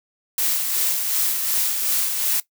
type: noise with tremolo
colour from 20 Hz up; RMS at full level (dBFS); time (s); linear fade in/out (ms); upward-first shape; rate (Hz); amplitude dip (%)
blue; -20; 0.38-2.4; 2; sine; 2.7; 40
effects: noise-tail reverb RT60 0.1 s tail -17 dB re dry